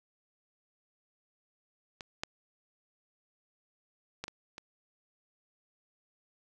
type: clicks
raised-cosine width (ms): 0.2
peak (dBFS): -24 / -16 / -20 / -24 / -26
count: 5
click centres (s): 2.008 / 2.235 / 4.24 / 4.281 / 4.581
effects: none

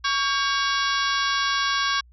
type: harmonic tone with a mistuned harmonic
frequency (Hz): 560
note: C#5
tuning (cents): +18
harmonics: 2 / 3 / 4 / 5 / 6 / 7 / 8 / 9 / 10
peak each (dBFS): -25 / -26 / -33 / -34 / -30 / -32 / -33 / -34 / -33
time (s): 0.04-2.01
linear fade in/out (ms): 10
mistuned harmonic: 3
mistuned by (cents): -79
effects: added 60 Hz sine -49 dBFS peak until 2.12 s

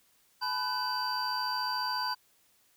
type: tone cluster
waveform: triangle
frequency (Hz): 865 / 999 / 1505 / 4694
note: A5 / B5 / F#6 / D8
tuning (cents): -30 / +20 / +29 / -2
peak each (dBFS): -36 / -32 / -36 / -33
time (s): 0.41-2.15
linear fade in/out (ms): 20
effects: white hiss -67 dBFS RMS until 2.76 s

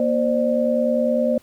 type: tone cluster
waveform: sine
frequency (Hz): 237.1 / 526 / 596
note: A#3 / C5 / D5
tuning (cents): +30 / +9 / +25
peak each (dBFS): -21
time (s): 0-1.38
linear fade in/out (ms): 2
effects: pink hiss -54 dBFS RMS until 1.42 s

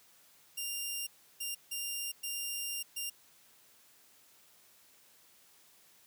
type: tone bursts at uneven times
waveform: 10% pulse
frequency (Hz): 2794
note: F7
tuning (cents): 0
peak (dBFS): -27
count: 5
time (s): 0.57-1.07 / 1.4-1.55 / 1.71-2.12 / 2.23-2.83 / 2.96-3.1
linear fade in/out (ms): 10
effects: white hiss -63 dBFS RMS until 6.06 s + high-pass 80 Hz 12 dB/octave

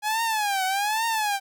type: tone with vibrato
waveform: sawtooth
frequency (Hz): 830.6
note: G#5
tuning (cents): 0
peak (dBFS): -19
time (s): 0.02-1.4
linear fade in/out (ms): 50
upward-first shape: triangle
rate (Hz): 1.2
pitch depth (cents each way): 190
effects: none

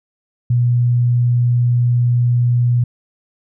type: tone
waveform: sine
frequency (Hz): 121.4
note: B2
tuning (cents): -29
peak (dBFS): -11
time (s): 0.5-2.84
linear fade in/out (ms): 5
effects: none

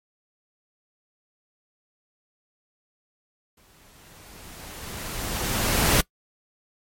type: noise with exponential growth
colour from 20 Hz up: pink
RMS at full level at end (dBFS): -18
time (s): 3.57-6.01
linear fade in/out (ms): 5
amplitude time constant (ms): 530
effects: noise-tail reverb RT60 0.1 s tail -22 dB re dry + MP3 64 kbps

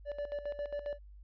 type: tone with tremolo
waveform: triangle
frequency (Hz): 580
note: D5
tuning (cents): -22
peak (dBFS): -32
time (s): 0.05-0.99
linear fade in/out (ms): 50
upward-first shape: square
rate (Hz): 7.4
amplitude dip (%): 70
effects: added 50 Hz sine -50 dBFS peak until 1.23 s + resampled to 11025 Hz

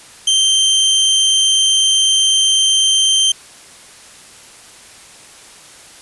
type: tone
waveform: sawtooth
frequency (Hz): 3136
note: G7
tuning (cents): 0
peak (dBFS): -7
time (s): 0.27-3.32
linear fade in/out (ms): 5
effects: white hiss -40 dBFS RMS until 6.01 s + resampled to 24000 Hz

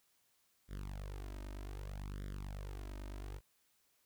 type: tone with flanger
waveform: sawtooth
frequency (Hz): 49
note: G1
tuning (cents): 0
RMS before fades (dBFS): -45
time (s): 0.68-3.41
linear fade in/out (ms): 50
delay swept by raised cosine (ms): 0.56 to 3.26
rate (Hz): 0.64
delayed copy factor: +0.95
effects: white hiss -75 dBFS RMS until 4.05 s

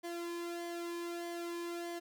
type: tone with flanger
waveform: sawtooth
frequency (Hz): 343.2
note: F4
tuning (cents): -30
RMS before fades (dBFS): -41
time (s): 0.03-2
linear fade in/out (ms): 20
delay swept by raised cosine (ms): 0.76 to 1.42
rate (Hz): 1.6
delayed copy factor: -0.7
effects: none

